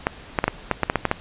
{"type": "clicks", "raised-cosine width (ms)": 0.5, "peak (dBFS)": -3, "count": 10, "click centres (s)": [0.069, 0.388, 0.441, 0.48, 0.713, 0.833, 0.899, 0.957, 1.053, 1.114], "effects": ["pink hiss -42 dBFS RMS until 1.2 s", "resampled to 8000 Hz"]}